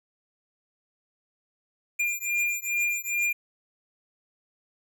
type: beating tone pair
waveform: square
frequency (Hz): 2400 / 2402.4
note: D7 / D7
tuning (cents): +37 / +39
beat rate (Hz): 2.4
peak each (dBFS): -29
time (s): 1.99-3.33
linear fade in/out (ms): 10
effects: none